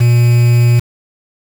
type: tone with quantisation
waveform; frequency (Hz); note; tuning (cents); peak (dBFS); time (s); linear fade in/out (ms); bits
triangle; 119.8; A#2; +48; -4; 0-0.8; 10; 4
effects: none